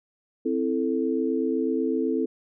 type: chord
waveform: sine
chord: A minor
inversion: first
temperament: equal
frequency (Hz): 261.6 / 329.6 / 440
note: C4 / E4 / A4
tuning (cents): 0 / 0 / 0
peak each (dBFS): -26 / -27 / -27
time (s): 0.45-2.26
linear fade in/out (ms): 10
effects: none